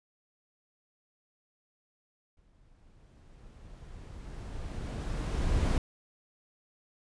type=noise with exponential growth; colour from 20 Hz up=brown; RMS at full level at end=-25 dBFS; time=2.37-5.78 s; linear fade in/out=2 ms; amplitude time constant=740 ms; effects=resampled to 22050 Hz